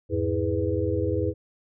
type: tone cluster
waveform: sine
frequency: 83.1 / 103.2 / 323.1 / 414.3 / 496.8 Hz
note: E2 / G#2 / E4 / G#4 / B4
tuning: +15 / -10 / -35 / -4 / +10 cents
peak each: -29 dBFS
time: 0.09-1.34 s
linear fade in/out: 50 ms
effects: none